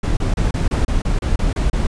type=noise bursts; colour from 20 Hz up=brown; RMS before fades=-17 dBFS; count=11; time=0.03-1.87 s; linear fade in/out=5 ms; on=140 ms; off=30 ms; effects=resampled to 22050 Hz